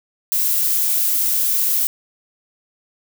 violet noise, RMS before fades -18 dBFS, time 0.32-1.87 s, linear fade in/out 0 ms, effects none

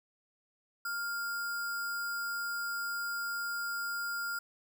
sine tone with sample-and-hold, 1401 Hz, F6, 5 cents sharp, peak -33 dBFS, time 0.85-4.39 s, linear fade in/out 5 ms, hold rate 6300 Hz, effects none

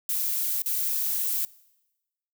violet noise with dropouts, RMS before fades -27 dBFS, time 0.09-1.45 s, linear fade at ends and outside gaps 2 ms, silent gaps 0.62-0.659 s, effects noise-tail reverb RT60 1.0 s tail -22 dB re dry

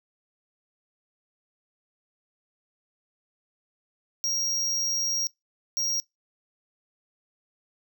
square tone bursts at uneven times, 5630 Hz, F8, 13 cents sharp, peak -25 dBFS, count 2, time 4.24-5.27 / 5.77-6 s, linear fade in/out 0 ms, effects noise-tail reverb RT60 0.2 s tail -24 dB re dry

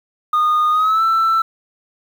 sine tone with pitch glide, 1228 to 1331.4 Hz, D#6 to E6, -23 to +17 cents, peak -10 dBFS, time 0.33-1.42 s, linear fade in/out 5 ms, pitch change +140 cents, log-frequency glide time 0.71-1.03 s, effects tanh soft clip ceiling -11 dBFS + 7-bit

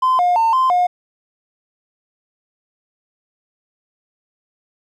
triangle tone with pitch steps, 1030 / 713 / 900 / 1039 / 717 Hz, C6 / F5 / A5 / C6 / F5, -28 / +36 / +39 / -12 / +45 cents, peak -9 dBFS, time 0.02-0.87 s, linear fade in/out 10 ms, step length 170 ms, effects tanh soft clip ceiling -8 dBFS

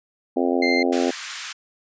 harmonic tone, 87.31 Hz, F2, in tune, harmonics 3 / 4 / 5 / 6 / 7 / 8 / 9, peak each -22 / -24 / -26 / -28 / -29 / -30 / -31 dBFS, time 0.36-1.11 s, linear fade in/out 10 ms
35% pulse tone, 2093 Hz, C7, in tune, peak -19 dBFS, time 0.62-0.83 s, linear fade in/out 5 ms
pink high-pass noise, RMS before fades -32 dBFS, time 0.92-1.53 s, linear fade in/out 10 ms, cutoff 1300 Hz, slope 24 dB/octave
effects resampled to 16000 Hz

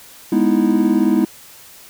triangle chord, E major seventh, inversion first, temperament equal, 207.7 / 246.9 / 311.1 / 329.6 Hz, G#3 / B3 / D#4 / E4, 0 / 0 / 0 / 0 cents, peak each -16 dBFS, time 0.32-1.25 s, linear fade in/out 5 ms, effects white hiss -42 dBFS RMS until 1.89 s

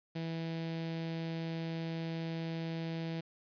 sawtooth tone with notch filter, 164.1 Hz, E3, 8 cents flat, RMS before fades -38 dBFS, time 0.15-3.21 s, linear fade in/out 10 ms, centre 1200 Hz, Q 1.3, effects resampled to 11025 Hz + 10-bit

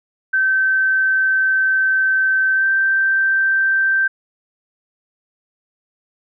sine tone with pitch glide, 1544 to 1563.7 Hz, G6 to G6, -27 to -5 cents, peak -13 dBFS, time 0.33-4.08 s, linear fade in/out 10 ms, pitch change +22 cents, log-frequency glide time 2.54-2.66 s, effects none

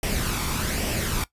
pink noise with flanger, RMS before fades -26 dBFS, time 0.03-1.24 s, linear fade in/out 2 ms, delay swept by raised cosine 0.36 to 0.9 ms, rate 1.2 Hz, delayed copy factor +0.5, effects noise-tail reverb RT60 0.1 s tail -17 dB re dry + resampled to 32000 Hz

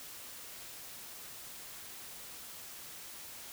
silence, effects white hiss -48 dBFS RMS until 3.52 s

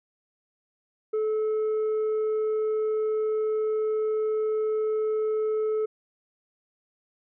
sine tone with tanh clipping, 432.9 Hz, A4, 28 cents flat, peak -24 dBFS, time 1.13-5.86 s, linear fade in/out 10 ms, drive 3 dB, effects none

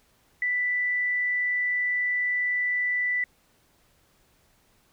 sine tone, 1979 Hz, B6, 3 cents sharp, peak -23 dBFS, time 0.42-3.24 s, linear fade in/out 2 ms, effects pink hiss -64 dBFS RMS until 4.92 s

